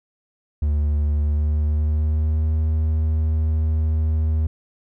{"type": "tone with pitch glide", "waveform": "triangle", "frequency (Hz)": [74, 78.4], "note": ["D2", "D#2"], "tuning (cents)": [14, 14], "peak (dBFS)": -15, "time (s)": [0.62, 4.47], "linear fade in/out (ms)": 5, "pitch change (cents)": 100, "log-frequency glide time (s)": [1.18, 2.55], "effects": []}